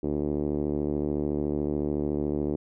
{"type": "tone with low-pass filter", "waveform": "5% pulse", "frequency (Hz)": 73.8, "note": "D2", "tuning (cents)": 9, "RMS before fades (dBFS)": -28, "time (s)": [0.03, 2.56], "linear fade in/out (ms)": 5, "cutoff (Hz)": 350, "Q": 2.2, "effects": []}